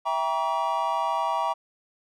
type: chord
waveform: triangle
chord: E diminished seventh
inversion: none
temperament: just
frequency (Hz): 659.3 / 791.1 / 949.3 / 1139.2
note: E5 / G5 / Bb5 / Db6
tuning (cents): 0 / +16 / +31 / +47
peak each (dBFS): -29 / -28 / -25 / -28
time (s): 0.05-1.54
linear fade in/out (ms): 20
effects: none